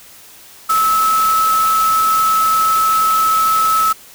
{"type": "tone in noise", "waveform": "sine", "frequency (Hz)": 1300, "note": "E6", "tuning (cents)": -24, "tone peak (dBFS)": -11, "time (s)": [0.69, 3.93], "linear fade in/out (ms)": 10, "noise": "white", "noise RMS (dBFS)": -24, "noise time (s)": [0.69, 3.93], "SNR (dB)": 10, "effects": ["white hiss -41 dBFS RMS until 4.14 s"]}